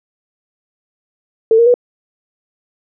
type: tone with pitch steps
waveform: sine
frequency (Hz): 447.1 / 467.4 / 488.7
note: A4 / A#4 / B4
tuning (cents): +28 / +5 / -18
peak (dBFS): -6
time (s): 1.51-1.741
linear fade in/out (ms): 2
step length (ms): 77
effects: none